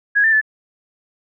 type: tone with pitch steps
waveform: sine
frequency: 1659 / 1785 / 1741 Hz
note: G#6 / A6 / A6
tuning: -2 / +24 / -19 cents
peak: -11 dBFS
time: 0.15-0.414 s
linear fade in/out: 20 ms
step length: 88 ms
effects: none